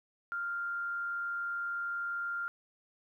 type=tone with frequency modulation; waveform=sine; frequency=1394 Hz; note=F6; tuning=4 cents flat; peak=-33 dBFS; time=0.32-2.48 s; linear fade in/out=0 ms; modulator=121 Hz; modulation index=0.22; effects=12-bit